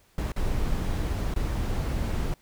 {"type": "noise with dropouts", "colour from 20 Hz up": "brown", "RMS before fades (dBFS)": -27, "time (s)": [0.18, 2.34], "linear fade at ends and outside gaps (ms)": 2, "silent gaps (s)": [[0.32, 0.362], [1.34, 1.361]], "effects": ["pink hiss -62 dBFS RMS until 2.41 s"]}